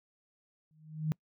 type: tone with exponential growth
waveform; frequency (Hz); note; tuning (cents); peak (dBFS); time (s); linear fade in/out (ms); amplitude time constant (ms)
sine; 155.56; D#3; 0; -25; 0.71-1.12; 0; 88
effects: noise-tail reverb RT60 0.1 s tail -26 dB re dry